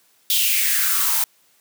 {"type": "noise with high-pass filter sweep", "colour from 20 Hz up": "blue", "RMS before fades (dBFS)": -19, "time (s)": [0.3, 1.24], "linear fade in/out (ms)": 2, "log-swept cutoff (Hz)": [3400, 840], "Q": 4.8, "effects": ["white hiss -59 dBFS RMS until 1.6 s", "high-pass 150 Hz 12 dB/octave"]}